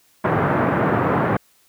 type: band-pass noise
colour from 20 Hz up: pink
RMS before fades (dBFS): -19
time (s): 0.24-1.37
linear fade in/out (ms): 5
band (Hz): 120 to 1600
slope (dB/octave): 24
effects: white hiss -58 dBFS RMS until 1.68 s